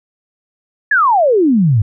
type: exponential sweep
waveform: sine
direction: down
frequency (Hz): 1760 to 98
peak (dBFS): -8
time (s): 0.91-1.82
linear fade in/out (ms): 5
effects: none